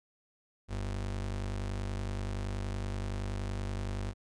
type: ring-modulated tone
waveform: square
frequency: 72 Hz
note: D2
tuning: 34 cents flat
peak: -31 dBFS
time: 0.68-4.14 s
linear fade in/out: 50 ms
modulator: 25.3 Hz
effects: resampled to 22050 Hz